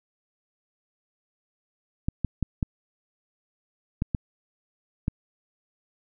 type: clicks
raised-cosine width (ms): 5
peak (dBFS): -12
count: 7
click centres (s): 2.085 / 2.247 / 2.427 / 2.628 / 4.021 / 4.148 / 5.081
effects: none